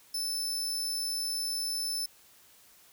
sawtooth tone, 5274 Hz, E8, in tune, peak -28 dBFS, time 0.14-2.06 s, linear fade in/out 5 ms, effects white hiss -59 dBFS RMS until 2.92 s

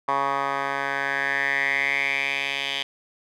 10% pulse tone with band-pass filter sweep, 138.59 Hz, C#3, in tune, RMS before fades -25 dBFS, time 0.08-2.83 s, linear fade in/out 5 ms, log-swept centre 1100 to 3000 Hz, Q 5.6, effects none

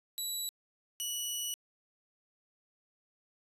15% pulse tone pair in turn, 3927 / 2942 Hz, B7 / F#7, -11 / -11 cents, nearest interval perfect fourth, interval 500 cents, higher first, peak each -27 dBFS, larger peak neither, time 0.18-0.49 / 1-1.54 s, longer second, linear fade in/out 0 ms, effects resampled to 32000 Hz

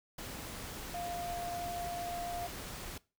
sine tone in noise, 698.5 Hz, F5, in tune, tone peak -37 dBFS, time 0.94-2.47 s, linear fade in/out 5 ms, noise pink, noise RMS -44 dBFS, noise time 0.18-2.98 s, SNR +4 dB, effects noise-tail reverb RT60 0.3 s tail -21 dB re dry

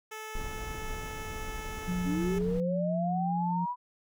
10% pulse tone, 435.1 Hz, A4, 19 cents flat, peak -31 dBFS, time 0.11-2.39 s, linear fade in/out 10 ms
brown noise, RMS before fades -39 dBFS, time 0.35-2.6 s, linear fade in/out 0 ms
sine tone with pitch glide, 179 to 175.32 Hz, F3 to F3, +43 to +7 cents, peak -29 dBFS, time 1.87-3.66 s, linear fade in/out 20 ms, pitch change -36 cents, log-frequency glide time 2.47-2.85 s
sine linear sweep, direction up, 261.6 to 996 Hz, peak -30 dBFS, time 2.04-3.76 s, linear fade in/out 50 ms
effects none

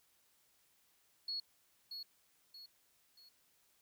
triangle tone with echo, 4346 Hz, C#8, 35 cents flat, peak -34 dBFS, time 1.28-1.4 s, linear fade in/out 5 ms, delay 630 ms, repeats 3, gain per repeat -8 dB, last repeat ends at 3.29 s, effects tanh soft clip ceiling -36 dBFS + white hiss -73 dBFS RMS until 3.81 s

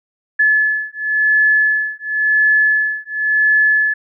sine beating tone pair, 1720 / 1720.94 Hz, A6 / A6, -40 / -39 cents, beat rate 0.94 Hz, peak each -15 dBFS, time 0.39-3.94 s, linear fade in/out 10 ms, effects none

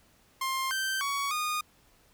sawtooth tone with pitch steps, 1058 / 1557 / 1122 / 1228 Hz, C6 / G6 / C#6 / D#6, +19 / -12 / +21 / -23 cents, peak -25 dBFS, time 0.41-1.61 s, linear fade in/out 5 ms, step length 300 ms, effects pink hiss -63 dBFS RMS until 2.13 s

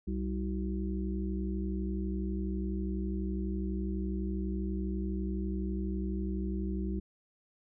harmonic tone with a mistuned harmonic, 64.1 Hz, C2, 35 cents flat, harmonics 1 / 3 / 5 / 6, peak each -34 / -35 / -40 / -43 dBFS, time 0.07-7 s, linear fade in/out 10 ms, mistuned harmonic 6, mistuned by -55 cents, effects none

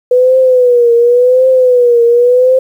sine tone with vibrato, 493.9 Hz, B4, in tune, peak -4 dBFS, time 0.11-2.59 s, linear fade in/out 5 ms, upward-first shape triangle, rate 0.91 Hz, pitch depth 100 cents each way, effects 7-bit

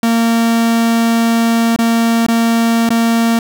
45% pulse tone with dropouts, 230 Hz, A#3, 23 cents flat, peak -10 dBFS, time 0.03-3.39 s, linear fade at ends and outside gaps 2 ms, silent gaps 1.762-1.788 / 2.265-2.284 / 2.891-2.904 s, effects none

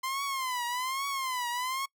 sawtooth tone with vibrato, 1035 Hz, C6, 19 cents flat, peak -27 dBFS, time 0.03-1.86 s, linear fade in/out 10 ms, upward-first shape triangle, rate 1.2 Hz, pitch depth 150 cents each way, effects noise-tail reverb RT60 0.1 s tail -24 dB re dry

